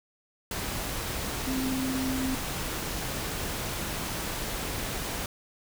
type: tone in noise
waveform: sine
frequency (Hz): 261.6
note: C4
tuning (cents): 0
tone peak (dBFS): -28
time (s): 1.47-2.35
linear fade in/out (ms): 2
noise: pink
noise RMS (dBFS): -33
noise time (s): 0.51-5.26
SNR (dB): +2
effects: none